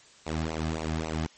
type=tone with flanger; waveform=sawtooth; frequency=79.5 Hz; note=D#2; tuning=38 cents sharp; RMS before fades=-31 dBFS; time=0.26-1.27 s; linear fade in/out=10 ms; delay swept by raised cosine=0.58 to 2.18 ms; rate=3.7 Hz; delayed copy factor=-0.9; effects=white hiss -55 dBFS RMS until 1.37 s + MP3 32 kbps